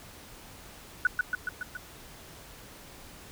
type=tone with echo; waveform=sine; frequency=1480 Hz; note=F#6; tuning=in tune; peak=-19 dBFS; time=1.05-1.07 s; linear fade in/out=2 ms; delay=140 ms; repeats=5; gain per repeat=-3 dB; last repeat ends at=1.77 s; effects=pink hiss -49 dBFS RMS until 3.31 s